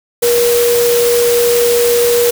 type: tone in noise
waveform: sine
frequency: 477 Hz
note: A#4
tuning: 40 cents sharp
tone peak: -9 dBFS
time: 0.22-2.31 s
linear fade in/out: 10 ms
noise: white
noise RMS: -18 dBFS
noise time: 0.22-2.31 s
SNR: +6 dB
effects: none